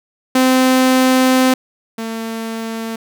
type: tone pair in turn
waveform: sawtooth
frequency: 258.3 / 225.4 Hz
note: C4 / A3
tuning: -22 / +42 cents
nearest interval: major second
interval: 236 cents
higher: first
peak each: -6 / -18 dBFS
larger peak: first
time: 0.35-1.54 / 1.98-2.96 s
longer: first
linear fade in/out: 5 ms
effects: none